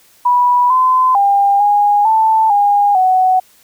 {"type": "tone with pitch steps", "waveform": "sine", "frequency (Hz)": [980, 1024, 801, 822, 883, 815, 745], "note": ["B5", "C6", "G5", "G#5", "A5", "G#5", "F#5"], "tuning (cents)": [-14, -38, 37, -18, 6, -33, 12], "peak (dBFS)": -8, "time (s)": [0.25, 3.4], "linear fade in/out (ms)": 10, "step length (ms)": 450, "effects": ["white hiss -49 dBFS RMS until 3.63 s"]}